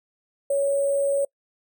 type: tone with sample-and-hold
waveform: sine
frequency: 558 Hz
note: C#5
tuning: 11 cents sharp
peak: -19 dBFS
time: 0.5-1.25 s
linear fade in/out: 5 ms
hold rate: 8820 Hz
effects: noise-tail reverb RT60 0.1 s tail -26 dB re dry